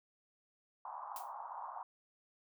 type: band-pass noise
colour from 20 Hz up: pink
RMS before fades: -46 dBFS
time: 0.85-1.83 s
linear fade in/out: 2 ms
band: 780 to 1100 Hz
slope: 48 dB/octave
type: noise with exponential decay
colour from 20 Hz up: blue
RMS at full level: -44 dBFS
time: 1.16-1.33 s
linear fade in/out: 2 ms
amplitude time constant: 35 ms
effects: none